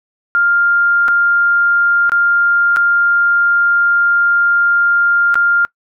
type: tone with dropouts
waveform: sine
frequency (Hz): 1400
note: F6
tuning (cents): +4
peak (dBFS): -9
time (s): 0.35-5.65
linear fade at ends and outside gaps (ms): 0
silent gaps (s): 1.081-1.085 / 2.095-2.119 / 2.762-2.769 / 5.343-5.355
effects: noise-tail reverb RT60 0.1 s tail -24 dB re dry